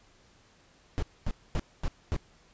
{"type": "noise bursts", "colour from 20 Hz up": "brown", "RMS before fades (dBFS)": -28, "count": 5, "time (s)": [0.98, 2.165], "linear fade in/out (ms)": 0, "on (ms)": 45, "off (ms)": 240, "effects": ["pink hiss -61 dBFS RMS until 2.53 s", "resampled to 16000 Hz"]}